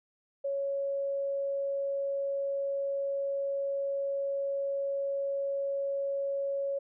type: tone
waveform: sine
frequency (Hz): 555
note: C#5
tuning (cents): +2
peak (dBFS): -29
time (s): 0.44-6.79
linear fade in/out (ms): 10
effects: none